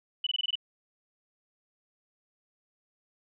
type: tone bursts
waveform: sine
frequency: 2975 Hz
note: F#7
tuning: 9 cents sharp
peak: -26 dBFS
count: 7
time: 0.24-0.555 s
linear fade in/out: 5 ms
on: 27 ms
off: 21 ms
effects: none